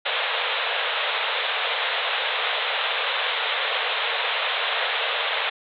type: band-pass noise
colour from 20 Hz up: white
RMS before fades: -25 dBFS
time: 0.05-5.5 s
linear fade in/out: 10 ms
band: 440 to 3800 Hz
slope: 96 dB/octave
effects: none